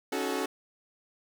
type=chord; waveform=sawtooth; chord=D# half-diminished seventh; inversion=third; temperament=equal with one note detuned; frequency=277.2 / 311.1 / 370 / 433.9 Hz; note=C#4 / D#4 / F#4 / A4; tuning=0 / 0 / 0 / -24 cents; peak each=-30 / -35 / -30 / -30 dBFS; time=0.12-0.46 s; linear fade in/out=5 ms; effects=none